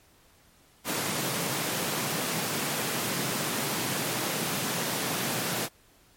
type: high-pass noise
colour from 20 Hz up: pink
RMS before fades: -30 dBFS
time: 0.84-5.69 s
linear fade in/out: 50 ms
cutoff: 120 Hz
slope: 48 dB/octave
effects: pink hiss -60 dBFS RMS until 6.16 s + MP3 64 kbps